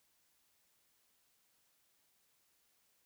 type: silence
effects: white hiss -75 dBFS RMS until 3.05 s